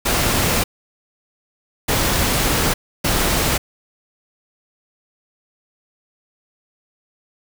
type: noise bursts at uneven times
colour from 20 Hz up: pink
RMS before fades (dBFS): -18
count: 3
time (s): 0.05-0.64 / 1.88-2.74 / 3.04-3.58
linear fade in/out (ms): 10
effects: none